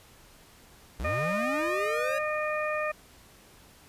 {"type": "linear sweep", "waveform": "square", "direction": "up", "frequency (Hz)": [48.98, 563], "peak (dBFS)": -32, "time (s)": [0.99, 2.19], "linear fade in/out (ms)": 10}
{"type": "harmonic tone", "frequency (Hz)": 610, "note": "D#5", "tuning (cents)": -34, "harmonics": [1, 2, 3, 4], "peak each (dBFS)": [-30, -33, -35, -36], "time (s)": [1.04, 2.92], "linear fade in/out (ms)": 10}
{"effects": ["pink hiss -55 dBFS RMS until 3.88 s", "resampled to 32000 Hz"]}